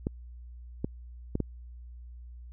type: clicks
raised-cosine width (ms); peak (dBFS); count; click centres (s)
3; -16; 4; 0.069 / 0.845 / 1.354 / 1.403
effects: added 60 Hz sine -43 dBFS peak until 2.52 s